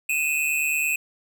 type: tone pair together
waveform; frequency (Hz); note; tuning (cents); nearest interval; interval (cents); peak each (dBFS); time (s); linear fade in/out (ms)
square; 2501 / 2650; D#7 / E7; +8 / +9; minor second; 101; -25; 0.09-0.96; 5
effects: none